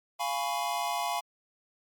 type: chord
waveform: square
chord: C# dominant seventh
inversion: first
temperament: equal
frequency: 698.5 / 830.6 / 987.8 / 1108.7 Hz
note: E#5 / G#5 / B5 / C#6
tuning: 0 / 0 / 0 / 0 cents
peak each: -34 / -35 / -35 / -38 dBFS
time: 0.19-1.21 s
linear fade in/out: 20 ms
effects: MP3 96 kbps